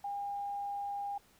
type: tone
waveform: sine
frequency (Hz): 807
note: G#5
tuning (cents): -50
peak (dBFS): -35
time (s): 0.04-1.18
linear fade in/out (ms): 5
effects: pink hiss -65 dBFS RMS until 1.39 s